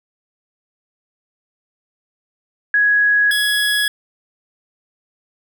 sine / 25% pulse tone pair in turn, 1668 / 1676.7 Hz, G#6 / G#6, +7 / +16 cents, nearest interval unison, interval 9 cents, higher second, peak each -11 dBFS, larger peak neither, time 2.74-3.31 / 3.31-3.88 s, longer neither, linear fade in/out 2 ms, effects none

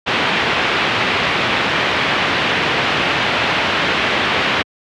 white low-pass noise, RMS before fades -17 dBFS, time 0.06-4.63 s, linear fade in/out 20 ms, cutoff 3100 Hz, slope 24 dB/octave, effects high-pass 100 Hz 12 dB/octave

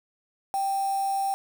sine tone with quantisation, 784 Hz, G5, in tune, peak -24 dBFS, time 0.54-1.34 s, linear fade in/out 0 ms, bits 6, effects none

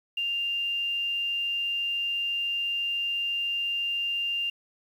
sine tone with quantisation, 2794 Hz, F7, in tune, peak -26 dBFS, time 0.17-4.5 s, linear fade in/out 5 ms, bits 9, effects none

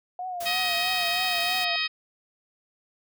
sine tone with vibrato, 716 Hz, F5, 43 cents sharp, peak -30 dBFS, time 0.19-1.76 s, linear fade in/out 2 ms, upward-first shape triangle, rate 3.1 Hz, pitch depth 80 cents each way
white noise, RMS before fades -37 dBFS, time 0.4-1.65 s, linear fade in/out 10 ms
harmonic tone, 630 Hz, D#5, 21 cents sharp, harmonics 2 / 3 / 4 / 5 / 6 / 7 / 8, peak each -37 / -32 / -29 / -33 / -31 / -35 / -33 dBFS, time 0.45-1.88 s, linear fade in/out 20 ms
effects none

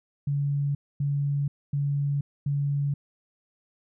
sine tone bursts, 142.2 Hz, C#3, 45 cents sharp, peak -23 dBFS, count 4, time 0.27-2.94 s, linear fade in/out 5 ms, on 480 ms, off 250 ms, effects none

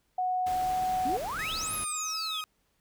sine tone with pitch glide, 736 to 742.4 Hz, F#5 to F#5, -9 to +6 cents, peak -26 dBFS, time 0.18-1.17 s, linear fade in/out 5 ms, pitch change +15 cents, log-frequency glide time 0.45-0.77 s
pink noise, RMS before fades -42 dBFS, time 0.46-1.85 s, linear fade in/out 10 ms
sine exponential two-way sweep, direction up then down, 240.8 to 11500 to 3138 Hz, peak -32 dBFS, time 1.05-2.41 s, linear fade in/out 5 ms, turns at 1.74 s
sawtooth tone with vibrato, 1263 Hz, D#6, 26 cents sharp, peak -32 dBFS, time 1.39-2.44 s, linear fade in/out 0 ms, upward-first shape triangle, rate 1.5 Hz, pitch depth 52 cents each way
effects pink hiss -73 dBFS RMS until 2.8 s

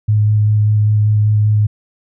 sine tone with vibrato, 106 Hz, G#2, 36 cents sharp, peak -9 dBFS, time 0.08-1.67 s, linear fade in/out 10 ms, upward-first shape square, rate 5.1 Hz, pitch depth 9 cents each way, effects none

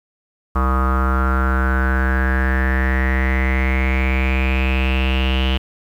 square tone with low-pass filter sweep, 65.41 Hz, C2, in tune, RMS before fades -17 dBFS, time 0.55-5.58 s, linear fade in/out 10 ms, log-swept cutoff 1200 to 3000 Hz, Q 8.9, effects 8-bit

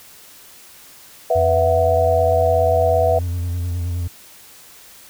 sine chord, B suspended fourth, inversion none, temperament equal with one note detuned, 493.9 / 659.3 / 736.6 Hz, B4 / E5 / F#5, 0 / 0 / -8 cents, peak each -19 / -16 / -21 dBFS, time 1.3-3.19 s, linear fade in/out 5 ms
triangle tone with vibrato, 87.31 Hz, F2, in tune, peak -18 dBFS, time 1.35-4.08 s, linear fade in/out 10 ms, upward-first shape square, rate 9.6 Hz, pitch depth 31 cents each way
effects white hiss -44 dBFS RMS until 5.09 s

